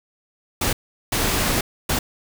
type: noise bursts at uneven times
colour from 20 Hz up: pink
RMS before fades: -21 dBFS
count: 3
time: 0.61-0.73 / 1.12-1.61 / 1.89-1.99 s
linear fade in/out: 5 ms
effects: none